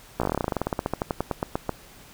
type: slowing click train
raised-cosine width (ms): 1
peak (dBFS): -10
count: 27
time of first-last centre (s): 0.2-1.693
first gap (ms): 16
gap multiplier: 1.09
effects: pink hiss -49 dBFS RMS until 2.13 s